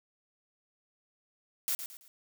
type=noise with echo; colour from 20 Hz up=blue; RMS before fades=-31 dBFS; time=1.68-1.75 s; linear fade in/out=0 ms; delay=110 ms; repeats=3; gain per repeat=-9 dB; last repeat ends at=2.08 s; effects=none